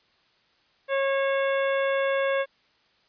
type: harmonic tone with a mistuned harmonic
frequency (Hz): 546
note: C#5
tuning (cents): -26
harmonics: 1 / 2 / 3 / 4 / 5 / 6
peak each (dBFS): -23 / -32 / -31 / -35 / -39 / -41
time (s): 0.88-2.46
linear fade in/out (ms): 50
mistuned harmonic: 6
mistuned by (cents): +92
effects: white hiss -64 dBFS RMS until 3.08 s + resampled to 11025 Hz